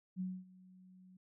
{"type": "tone with ADSR envelope", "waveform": "sine", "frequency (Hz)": 185, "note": "F#3", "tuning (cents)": 0, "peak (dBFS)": -35, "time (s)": [0.16, 1.17], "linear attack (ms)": 44, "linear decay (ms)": 240, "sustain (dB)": -22, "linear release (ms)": 5, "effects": []}